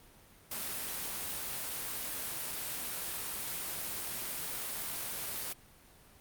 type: noise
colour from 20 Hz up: white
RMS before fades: -38 dBFS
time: 0.51-5.53 s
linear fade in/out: 5 ms
effects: pink hiss -59 dBFS RMS until 6.2 s + Opus 32 kbps